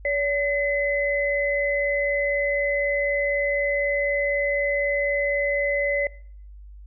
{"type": "tone pair together", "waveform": "sine", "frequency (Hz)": [570, 2031], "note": ["C#5", "B6"], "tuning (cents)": [48, 48], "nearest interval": "octave + minor seventh", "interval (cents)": 2200, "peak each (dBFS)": [-23, -24], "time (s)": [0.05, 6.07], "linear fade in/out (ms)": 2, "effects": ["noise-tail reverb RT60 0.6 s tail -22 dB re dry", "added 50 Hz sine -40 dBFS peak until 6.86 s"]}